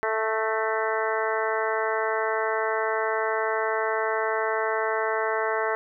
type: harmonic tone with a mistuned harmonic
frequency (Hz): 220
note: A3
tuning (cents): 0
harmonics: 2 / 3 / 4 / 5 / 6 / 7 / 8 / 9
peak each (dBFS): -28 / -30 / -31 / -32 / -33 / -33 / -34 / -35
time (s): 0.03-5.75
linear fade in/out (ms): 0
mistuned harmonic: 8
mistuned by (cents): +31
effects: none